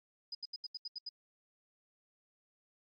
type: tone bursts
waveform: sine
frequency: 4978 Hz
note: D#8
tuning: in tune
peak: -39 dBFS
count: 8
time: 0.32-1.091 s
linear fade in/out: 5 ms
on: 29 ms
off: 77 ms
effects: AAC 64 kbps